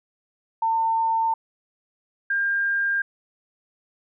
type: tone pair in turn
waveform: sine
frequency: 902 / 1602.5 Hz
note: A5 / G6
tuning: +43 / +38 cents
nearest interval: minor seventh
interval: 995 cents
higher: second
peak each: -19 / -20 dBFS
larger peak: first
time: 0.62-1.34 / 2.3-3.02 s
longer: neither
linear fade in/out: 5 ms
effects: none